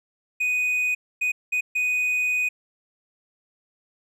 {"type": "tone bursts at uneven times", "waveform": "triangle", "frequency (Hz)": 2489, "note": "D#7", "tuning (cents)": 0, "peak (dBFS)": -19, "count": 4, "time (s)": [[0.4, 0.95], [1.21, 1.32], [1.52, 1.61], [1.75, 2.49]], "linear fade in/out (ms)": 10, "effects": []}